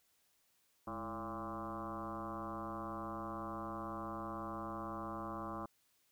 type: tone with frequency modulation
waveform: sine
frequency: 682 Hz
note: F5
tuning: 41 cents flat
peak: -40 dBFS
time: 0.87-5.66 s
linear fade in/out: 5 ms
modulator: 118 Hz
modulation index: 4.8
effects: white hiss -75 dBFS RMS until 6.11 s